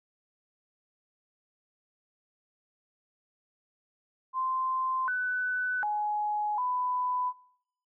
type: tone with pitch steps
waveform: sine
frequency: 1040 / 1498 / 839 / 998 Hz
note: C6 / F#6 / G#5 / B5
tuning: -11 / +21 / +17 / +18 cents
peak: -27 dBFS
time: 4.33-7.33 s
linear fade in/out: 50 ms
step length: 750 ms
effects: noise-tail reverb RT60 0.8 s tail -26 dB re dry